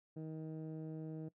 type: tone with low-pass filter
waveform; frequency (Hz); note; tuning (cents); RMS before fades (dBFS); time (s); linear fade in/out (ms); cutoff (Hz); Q
15% pulse; 157.8; D#3; +25; -45; 0.16-1.29; 10; 380; 0.71
effects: noise-tail reverb RT60 0.1 s tail -19 dB re dry